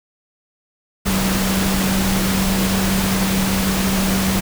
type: tone in noise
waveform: sine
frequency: 191.5 Hz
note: G3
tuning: 40 cents flat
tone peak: -18 dBFS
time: 1.05-4.41 s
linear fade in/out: 20 ms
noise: pink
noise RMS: -21 dBFS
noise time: 1.05-4.41 s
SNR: 0 dB
effects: none